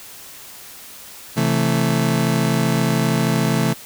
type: chord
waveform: 35% pulse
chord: A minor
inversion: first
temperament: just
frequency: 132 / 165 / 220 Hz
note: C3 / E3 / A3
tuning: +16 / +2 / 0 cents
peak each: -19 dBFS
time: 1.36-3.74 s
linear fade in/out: 20 ms
effects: white hiss -39 dBFS RMS until 3.85 s

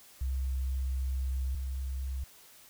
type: tone pair in turn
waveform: sine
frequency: 65.41 / 66.02 Hz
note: C2 / C2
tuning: 0 / +16 cents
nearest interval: unison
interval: 16 cents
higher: second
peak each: -29 / -32 dBFS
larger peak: first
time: 0.21-1.55 / 1.55-2.24 s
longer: first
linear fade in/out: 5 ms
effects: white hiss -56 dBFS RMS until 2.69 s

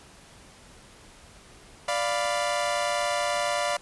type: chord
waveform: sawtooth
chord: B diminished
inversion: first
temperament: equal with one note detuned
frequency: 587.3 / 698.5 / 992.9 Hz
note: D5 / F5 / B5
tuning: 0 / 0 / +9 cents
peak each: -24 / -25 / -28 dBFS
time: 1.88-3.77 s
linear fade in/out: 5 ms
effects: pink hiss -51 dBFS RMS until 3.81 s + resampled to 24000 Hz

